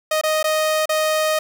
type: tone with dropouts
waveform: sawtooth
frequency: 622.3 Hz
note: D#5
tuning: in tune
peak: -13 dBFS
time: 0.11-1.39 s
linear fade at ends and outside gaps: 5 ms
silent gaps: 0.213-0.235 / 0.429-0.441 / 0.857-0.892 s
effects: 9-bit